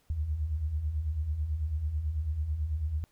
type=beating tone pair; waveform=sine; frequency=69.5 / 78.6 Hz; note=C#2 / D#2; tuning=+5 / +18 cents; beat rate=9.1 Hz; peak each=-37 / -29 dBFS; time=0.1-3.04 s; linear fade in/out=0 ms; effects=pink hiss -69 dBFS RMS until 3.11 s